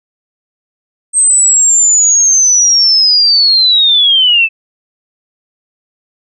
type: linear sweep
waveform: sine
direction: down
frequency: 8372 to 2599 Hz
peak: -5 dBFS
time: 1.13-4.49 s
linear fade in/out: 50 ms
effects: none